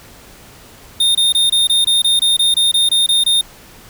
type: tone bursts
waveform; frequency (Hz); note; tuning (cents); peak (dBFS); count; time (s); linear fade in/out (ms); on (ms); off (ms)
square; 3654; A#7; -35; -11; 14; 1-3.412; 5; 150; 24
effects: pink hiss -41 dBFS RMS until 3.89 s